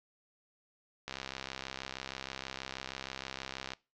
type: click train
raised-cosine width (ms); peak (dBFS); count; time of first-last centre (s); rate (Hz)
0.2; -21; 177; 1.08-3.735; 66.3
effects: noise-tail reverb RT60 0.3 s tail -23 dB re dry + low-pass 6000 Hz 12 dB/octave